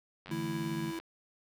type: click train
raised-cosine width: 0.3 ms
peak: -31 dBFS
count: 69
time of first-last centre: 0.26-1 s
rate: 91.9 Hz
type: chord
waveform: sine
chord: D suspended second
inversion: none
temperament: equal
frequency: 146.83 / 164.81 / 220 Hz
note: D3 / E3 / A3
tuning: 0 / 0 / 0 cents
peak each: -39 dBFS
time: 0.28-0.93 s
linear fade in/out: 50 ms
type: tone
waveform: square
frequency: 330 Hz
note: E4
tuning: 2 cents sharp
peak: -37 dBFS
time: 0.31-0.99 s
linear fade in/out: 2 ms
effects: none